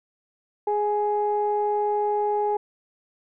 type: tone pair together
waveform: sine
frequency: 415.7 / 834.8 Hz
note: G#4 / G#5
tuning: +2 / +9 cents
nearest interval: octave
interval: 1207 cents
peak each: -23 dBFS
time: 0.67-2.57 s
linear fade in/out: 5 ms
effects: tanh soft clip ceiling -13 dBFS

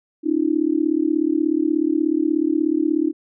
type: tone with amplitude modulation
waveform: sine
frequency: 312.5 Hz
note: D#4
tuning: 8 cents sharp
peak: -12 dBFS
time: 0.23-3.13 s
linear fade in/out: 50 ms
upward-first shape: sine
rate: 36.6 Hz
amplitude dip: 100%
effects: none

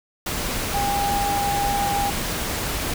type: tone in noise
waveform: sine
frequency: 806 Hz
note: G5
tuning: 48 cents sharp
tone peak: -21 dBFS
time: 0.74-2.1 s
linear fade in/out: 5 ms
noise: pink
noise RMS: -26 dBFS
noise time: 0.26-2.94 s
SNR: +2 dB
effects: none

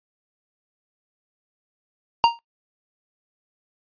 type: tone with exponential decay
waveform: square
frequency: 932.3 Hz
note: A#5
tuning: in tune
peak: -9 dBFS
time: 2.24-2.39 s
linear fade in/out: 0 ms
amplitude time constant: 31 ms
effects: noise-tail reverb RT60 0.1 s tail -17 dB re dry + resampled to 11025 Hz

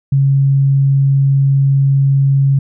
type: tone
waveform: sine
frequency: 137.5 Hz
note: C#3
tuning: 14 cents flat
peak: -8 dBFS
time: 0.12-2.59 s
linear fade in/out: 5 ms
effects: none

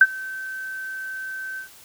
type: tone with ADSR envelope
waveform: sine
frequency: 1543 Hz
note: G6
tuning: 28 cents flat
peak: -5 dBFS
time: 0.01-1.69 s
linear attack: 4 ms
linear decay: 44 ms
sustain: -24 dB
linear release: 110 ms
effects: white hiss -48 dBFS RMS until 1.84 s

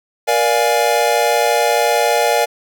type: chord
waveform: square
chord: Bb dominant seventh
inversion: none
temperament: equal with one note detuned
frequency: 472.7 / 587.3 / 698.5 / 830.6 Hz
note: Bb4 / D5 / F5 / Ab5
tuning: +24 / 0 / 0 / 0 cents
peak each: -19 dBFS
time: 0.27-2.46 s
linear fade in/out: 20 ms
effects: none

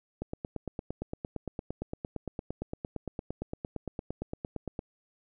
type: click train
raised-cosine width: 2 ms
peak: -21 dBFS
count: 41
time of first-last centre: 0.22-4.791 s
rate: 8.75 Hz
effects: none

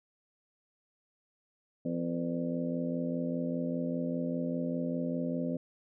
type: harmonic tone with a mistuned harmonic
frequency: 85 Hz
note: F2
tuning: 46 cents flat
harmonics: 2 / 3 / 4 / 5 / 6 / 7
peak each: -36 / -33 / -44 / -47 / -39 / -41 dBFS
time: 1.85-5.57 s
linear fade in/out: 5 ms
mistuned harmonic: 5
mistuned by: +100 cents
effects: none

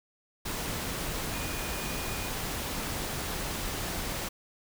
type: tone in noise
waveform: sine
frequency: 2454 Hz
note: D#7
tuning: 25 cents flat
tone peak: -44 dBFS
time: 1.32-2.3 s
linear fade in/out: 10 ms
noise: pink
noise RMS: -34 dBFS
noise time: 0.45-4.29 s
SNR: -13 dB
effects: none

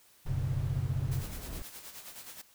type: chord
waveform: sine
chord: F# suspended fourth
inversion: none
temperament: equal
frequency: 92.5 / 123.47 / 138.59 Hz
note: F#2 / B2 / C#3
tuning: 0 / 0 / 0 cents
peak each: -34 dBFS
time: 0.25-1.25 s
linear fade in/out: 50 ms
type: noise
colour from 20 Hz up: brown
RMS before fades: -40 dBFS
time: 0.26-1.62 s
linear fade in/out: 2 ms
type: noise with tremolo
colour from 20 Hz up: white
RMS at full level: -45 dBFS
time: 1.11-2.42 s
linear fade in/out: 10 ms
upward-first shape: sine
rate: 9.5 Hz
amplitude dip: 60%
effects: white hiss -62 dBFS RMS until 2.54 s

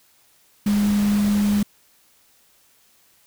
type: tone in noise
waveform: sine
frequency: 205.5 Hz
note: G#3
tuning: 18 cents flat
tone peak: -16 dBFS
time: 0.66-1.63 s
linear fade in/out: 5 ms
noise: pink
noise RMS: -32 dBFS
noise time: 0.66-1.63 s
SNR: +13 dB
effects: white hiss -58 dBFS RMS until 3.26 s

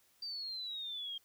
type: exponential sweep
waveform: sine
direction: down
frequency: 4699 to 3200 Hz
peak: -39 dBFS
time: 0.22-1.18 s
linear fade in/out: 5 ms
effects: white hiss -70 dBFS RMS until 1.24 s

